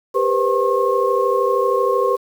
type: tone cluster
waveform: sine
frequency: 397.2 / 483.1 / 516 / 1079 Hz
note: G4 / B4 / C5 / C#6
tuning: +23 / -38 / -24 / -47 cents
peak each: -20 dBFS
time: 0.14-2.17 s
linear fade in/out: 20 ms
effects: 7-bit